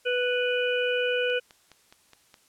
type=harmonic tone; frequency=493.9 Hz; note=B4; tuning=in tune; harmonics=1 / 3 / 5 / 6; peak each=-25 / -30 / -32 / -33 dBFS; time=0.05-1.4 s; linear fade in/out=20 ms
type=click train; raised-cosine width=0.2 ms; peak=-31 dBFS; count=6; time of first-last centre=1.3-2.342 s; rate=4.8 Hz
effects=white hiss -62 dBFS RMS until 2.48 s + low-pass 11000 Hz 12 dB/octave